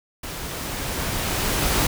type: noise with level ramp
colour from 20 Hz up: pink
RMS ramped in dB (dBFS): -33 to -20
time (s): 0.23-1.87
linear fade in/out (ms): 5
effects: none